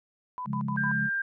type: tone bursts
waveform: sine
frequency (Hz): 1000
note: B5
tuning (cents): +21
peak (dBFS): -32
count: 4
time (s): 0.38-0.915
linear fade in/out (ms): 0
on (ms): 79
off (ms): 73
type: chord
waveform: sine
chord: Db major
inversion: none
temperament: equal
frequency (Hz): 138.59 / 174.61 / 207.7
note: Db3 / F3 / Ab3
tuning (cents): 0 / 0 / 0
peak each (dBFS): -32 / -36 / -31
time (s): 0.45-1.1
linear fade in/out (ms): 50
type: tone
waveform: sine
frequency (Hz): 1592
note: G6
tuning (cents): +26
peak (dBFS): -26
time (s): 0.77-1.22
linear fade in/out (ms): 5
effects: none